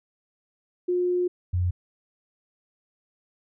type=tone pair in turn; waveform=sine; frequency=357.8 / 89.45 Hz; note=F4 / F2; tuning=+42 / +42 cents; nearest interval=2 octaves; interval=2400 cents; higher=first; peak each=-21 dBFS; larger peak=neither; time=0.88-1.28 / 1.53-1.71 s; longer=first; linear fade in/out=10 ms; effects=none